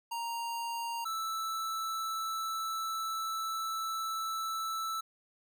square tone pair in turn, 932.3 / 1318.5 Hz, A#5 / E6, 0 / 0 cents, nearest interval tritone, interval 600 cents, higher second, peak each -35 / -34 dBFS, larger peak second, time 0.11-1.05 / 1.05-5.01 s, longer second, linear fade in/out 10 ms, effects none

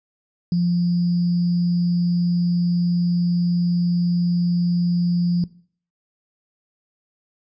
sine tone with sample-and-hold, 174.61 Hz, F3, in tune, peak -16 dBFS, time 0.52-5.44 s, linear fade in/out 2 ms, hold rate 4900 Hz, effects noise-tail reverb RT60 0.5 s tail -20 dB re dry + resampled to 16000 Hz

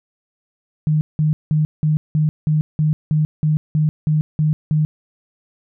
sine tone bursts, 153.4 Hz, D#3, 24 cents flat, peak -13 dBFS, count 13, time 0.87-4.85 s, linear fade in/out 0 ms, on 140 ms, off 180 ms, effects none

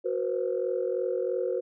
sine tone cluster, 369.3 / 479 / 522 Hz, F#4 / A#4 / C5, -3 / +47 / -4 cents, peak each -30 dBFS, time 0.04-1.61 s, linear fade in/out 20 ms, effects tanh soft clip ceiling -17 dBFS

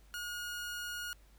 sawtooth tone, 1438 Hz, F#6, 50 cents flat, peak -35 dBFS, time 0.14-1.13 s, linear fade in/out 0 ms, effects added 50 Hz sine -58 dBFS peak until 1.38 s + pink hiss -67 dBFS RMS until 1.38 s

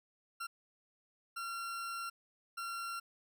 40% pulse tone bursts at uneven times, 1370 Hz, F6, 34 cents flat, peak -38 dBFS, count 3, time 0.4-0.47 / 1.36-2.1 / 2.57-3 s, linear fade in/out 10 ms, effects none

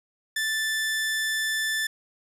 sawtooth tone, 1760 Hz, A6, in tune, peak -21 dBFS, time 0.36-1.87 s, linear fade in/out 5 ms, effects resampled to 32000 Hz + 9-bit

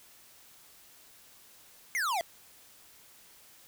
square exponential sweep, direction down, 2200 to 642 Hz, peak -29 dBFS, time 1.95-2.21 s, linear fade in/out 0 ms, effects white hiss -57 dBFS RMS until 3.67 s

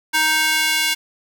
square tone with high-pass filter sweep, 312.6 Hz, D#4, 8 cents sharp, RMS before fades -18 dBFS, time 0.13-0.95 s, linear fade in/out 20 ms, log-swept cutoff 1400 to 2400 Hz, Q 1.3, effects none

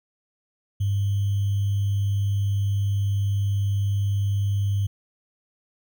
sine tone with sample-and-hold, 99.9 Hz, G2, 33 cents sharp, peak -20 dBFS, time 0.8-4.87 s, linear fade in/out 10 ms, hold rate 3150 Hz, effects none

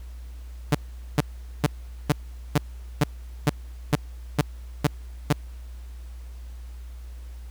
sawtooth tone bursts, 146.83 Hz, D3, in tune, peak -12 dBFS, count 11, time 0.72-5.328 s, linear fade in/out 5 ms, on 28 ms, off 430 ms, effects added 60 Hz sine -36 dBFS peak until 7.5 s + pink hiss -56 dBFS RMS until 7.5 s

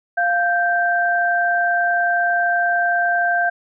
sine tone pair together, 698.5 / 1568 Hz, F5 / G6, 0 / 0 cents, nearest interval octave + major second, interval 1400 cents, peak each -18 dBFS, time 0.17-3.5 s, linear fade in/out 10 ms, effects none

